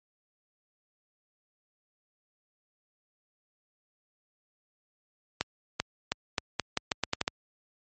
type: accelerating click train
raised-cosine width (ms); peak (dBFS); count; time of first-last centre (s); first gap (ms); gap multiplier
0.2; -9; 11; 5.41-7.279; 390; 0.82
effects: high-pass 60 Hz 12 dB/octave + MP3 32 kbps